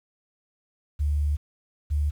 sine tone pair in turn, 73.42 / 73.7 Hz, D2 / D2, 0 / +7 cents, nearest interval unison, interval 7 cents, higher second, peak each -21 / -21 dBFS, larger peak neither, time 0.99-1.37 / 1.9-2.11 s, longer first, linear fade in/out 20 ms, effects 9-bit

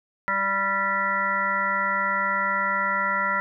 harmonic tone, 196 Hz, G3, in tune, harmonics 1 / 3 / 5 / 7 / 9 / 10, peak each -37 / -34 / -28 / -25 / -32 / -27 dBFS, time 0.28-3.4 s, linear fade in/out 0 ms, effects none

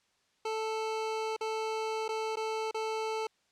25% pulse tone with dropouts, 440 Hz, A4, in tune, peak -28 dBFS, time 0.45-3.27 s, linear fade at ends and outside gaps 5 ms, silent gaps 1.365-1.409 / 2.081-2.089 / 2.358-2.369 / 2.712-2.744 s, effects white hiss -72 dBFS RMS until 3.51 s + low-pass 6000 Hz 12 dB/octave

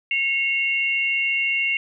sine tone pair together, 2176 / 2767 Hz, C#7 / F7, -33 / -17 cents, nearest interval major third, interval 416 cents, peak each -22 dBFS, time 0.11-1.77 s, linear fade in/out 2 ms, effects none

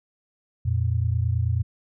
sine tone pair together, 87.4 / 116.67 Hz, F2 / A#2, +2 / +2 cents, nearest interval perfect fourth, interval 500 cents, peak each -23 dBFS, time 0.65-1.63 s, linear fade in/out 10 ms, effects none

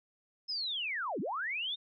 sine linear two-way sweep, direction down then up, 5250 to 163.1 to 3696 Hz, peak -33 dBFS, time 0.48-1.76 s, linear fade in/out 20 ms, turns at 1.2 s, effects none

